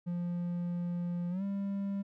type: tone with pitch glide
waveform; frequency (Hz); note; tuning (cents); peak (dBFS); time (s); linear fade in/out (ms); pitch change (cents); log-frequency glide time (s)
triangle; 174.61 to 198.27; F3 to G3; 0 to +20; -30; 0.06-2.03; 20; +220; 1.3-1.43
effects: none